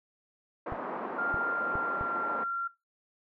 white band-pass noise, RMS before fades -37 dBFS, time 0.66-2.44 s, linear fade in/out 5 ms, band 220 to 1200 Hz, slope 24 dB/octave
clicks, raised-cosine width 5 ms, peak -26 dBFS, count 4, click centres 0.723 / 1.343 / 1.755 / 2.011 s
sine tone with pitch glide, 1396.9 to 1376.1 Hz, F6 to F6, 0 to -26 cents, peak -29 dBFS, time 1.18-2.68 s, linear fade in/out 10 ms, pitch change -26 cents, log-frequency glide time 1.37-2.13 s
effects noise-tail reverb RT60 0.2 s tail -17 dB re dry

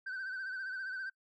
sine tone with vibrato, 1535 Hz, G6, 37 cents flat, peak -35 dBFS, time 0.06-1.1 s, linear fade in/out 10 ms, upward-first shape sine, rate 15 Hz, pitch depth 56 cents each way, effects noise-tail reverb RT60 0.1 s tail -25 dB re dry + tanh soft clip ceiling -36 dBFS

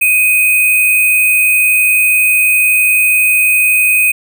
sine tone with sample-and-hold, 2501 Hz, D#7, 8 cents sharp, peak -7 dBFS, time 0.01-4.12 s, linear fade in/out 10 ms, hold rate 11025 Hz, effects none

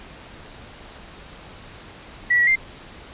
sine tone with pitch steps, 1946 / 1928 / 2097 Hz, B6 / B6 / C7, -26 / -42 / +3 cents, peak -14 dBFS, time 2.3-2.558 s, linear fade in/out 10 ms, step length 86 ms, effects pink hiss -42 dBFS RMS until 3.13 s + resampled to 8000 Hz

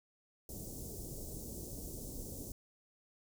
pink band-stop noise, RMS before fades -45 dBFS, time 0.49-2.52 s, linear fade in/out 2 ms, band 520 to 6300 Hz, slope 24 dB/octave, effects none

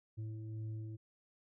sine tone with frequency modulation, 110 Hz, A2, in tune, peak -40 dBFS, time 0.17-0.97 s, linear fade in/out 20 ms, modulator 218 Hz, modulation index 0.46, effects none

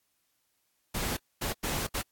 pink noise bursts at uneven times, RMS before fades -32 dBFS, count 4, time 0.94-1.17 / 1.41-1.53 / 1.63-1.87 / 1.94-2.02 s, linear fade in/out 10 ms, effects white hiss -75 dBFS RMS until 2.11 s + AAC 64 kbps

